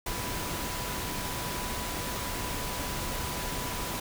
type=tone in noise; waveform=sine; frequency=987.8 Hz; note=B5; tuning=in tune; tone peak=-41 dBFS; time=0.06-4 s; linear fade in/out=5 ms; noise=pink; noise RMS=-34 dBFS; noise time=0.06-4 s; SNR=-10 dB; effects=none